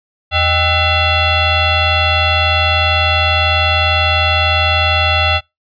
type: tone with frequency modulation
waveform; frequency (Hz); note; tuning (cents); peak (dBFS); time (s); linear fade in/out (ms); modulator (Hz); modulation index
sine; 1318.5; E6; 0; -10; 0.31-5.41; 50; 701; 3.2
effects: noise-tail reverb RT60 0.2 s tail -25 dB re dry + resampled to 11025 Hz